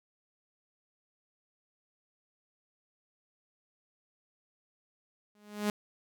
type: tone with exponential growth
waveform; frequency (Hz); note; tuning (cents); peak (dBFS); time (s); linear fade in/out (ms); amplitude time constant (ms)
sawtooth; 208.2; G#3; +5; -22; 5.35-5.7; 2; 75
effects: none